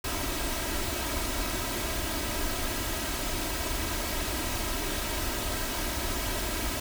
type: noise with comb filter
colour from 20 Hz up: pink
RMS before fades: -31 dBFS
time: 0.04-6.8 s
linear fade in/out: 5 ms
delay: 3.1 ms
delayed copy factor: +0.6
effects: none